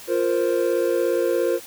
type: chord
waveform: triangle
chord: F suspended fourth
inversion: none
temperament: equal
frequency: 349.2 / 466.2 / 523.3 Hz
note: F4 / Bb4 / C5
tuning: 0 / 0 / 0 cents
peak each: -21 dBFS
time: 0.07-1.6 s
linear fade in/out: 50 ms
effects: white hiss -41 dBFS RMS until 1.66 s